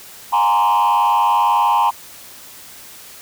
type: tone with frequency modulation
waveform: sine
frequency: 932.3 Hz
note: A#5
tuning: in tune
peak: -9 dBFS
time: 0.32-1.91 s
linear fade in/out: 20 ms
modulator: 98.4 Hz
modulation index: 1.3
effects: tanh soft clip ceiling -11 dBFS + white hiss -39 dBFS RMS until 3.21 s